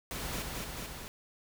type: noise with echo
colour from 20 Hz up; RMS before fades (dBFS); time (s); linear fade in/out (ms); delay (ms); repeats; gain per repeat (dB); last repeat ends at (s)
pink; -38; 0.11-0.42; 0; 220; 3; -2; 1.08
effects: none